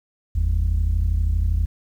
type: tone pair together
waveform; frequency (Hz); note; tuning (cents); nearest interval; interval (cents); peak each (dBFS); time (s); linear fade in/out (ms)
sine; 47.75 / 80.3; G1 / E2; -45 / -45; major sixth; 900; -18; 0.35-1.66; 10
effects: tanh soft clip ceiling -14 dBFS + 9-bit